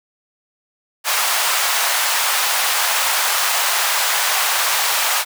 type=high-pass noise; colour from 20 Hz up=pink; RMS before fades=-18 dBFS; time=1.04-5.25 s; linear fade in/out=50 ms; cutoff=760 Hz; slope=24 dB/octave; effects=none